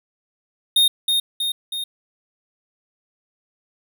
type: tone with echo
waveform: square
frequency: 3691 Hz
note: A#7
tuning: 18 cents flat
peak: -13 dBFS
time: 0.76-0.88 s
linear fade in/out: 5 ms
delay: 320 ms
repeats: 3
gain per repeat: -4 dB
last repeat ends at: 1.84 s
effects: none